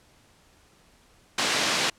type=band-pass noise; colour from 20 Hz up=white; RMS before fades=-25 dBFS; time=1.38-1.9 s; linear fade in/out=5 ms; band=170 to 4700 Hz; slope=12 dB/octave; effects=pink hiss -59 dBFS RMS until 1.98 s + low-pass 10000 Hz 12 dB/octave